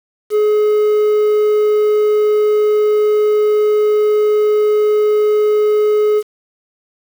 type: tone with quantisation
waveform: triangle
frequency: 422.7 Hz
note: G#4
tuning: 31 cents sharp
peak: -8 dBFS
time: 0.3-6.23 s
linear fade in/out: 50 ms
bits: 6
effects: none